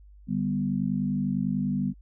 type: chord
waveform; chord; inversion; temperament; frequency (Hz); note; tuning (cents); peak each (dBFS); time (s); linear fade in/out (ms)
sine; G major; second; equal; 146.83 / 196 / 246.9; D3 / G3 / B3; 0 / 0 / 0; -31 / -27 / -29; 0.27-1.94; 50
effects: added 50 Hz sine -48 dBFS peak until 2.01 s